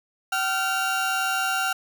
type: tone pair together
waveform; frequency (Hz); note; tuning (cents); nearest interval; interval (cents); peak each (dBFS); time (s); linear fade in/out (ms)
30% pulse; 763.5 / 1389; G5 / F6; -46 / -10; minor seventh; 1036; -24 / -22; 0.32-1.73; 5
effects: none